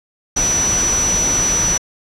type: tone in noise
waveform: sine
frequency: 5920 Hz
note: F#8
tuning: in tune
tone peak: -14 dBFS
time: 0.36-1.78 s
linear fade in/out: 10 ms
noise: pink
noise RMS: -22 dBFS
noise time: 0.36-1.78 s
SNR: +5 dB
effects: low-pass 9000 Hz 12 dB/octave